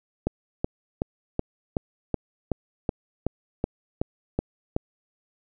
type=click train; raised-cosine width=2 ms; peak=-10 dBFS; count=13; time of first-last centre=0.27-4.764 s; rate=2.67 Hz; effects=none